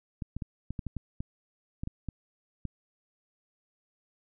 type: clicks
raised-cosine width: 5 ms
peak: -22 dBFS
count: 12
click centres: 0.222 / 0.366 / 0.422 / 0.706 / 0.792 / 0.867 / 0.967 / 1.205 / 1.835 / 1.874 / 2.087 / 2.653 s
effects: none